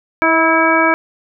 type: harmonic tone with a mistuned harmonic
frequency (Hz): 325.6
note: E4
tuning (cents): -21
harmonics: 1 / 2 / 3 / 4 / 5 / 7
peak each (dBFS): -17 / -17 / -17 / -17 / -17 / -17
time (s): 0.22-0.94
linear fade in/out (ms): 0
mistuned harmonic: 2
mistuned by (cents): -18
effects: none